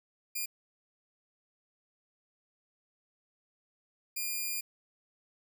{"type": "tone bursts at uneven times", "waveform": "5% pulse", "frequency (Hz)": 2413, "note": "D7", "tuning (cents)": 46, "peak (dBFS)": -23, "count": 2, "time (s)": [[0.35, 0.46], [4.16, 4.61]], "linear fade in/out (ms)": 10, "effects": []}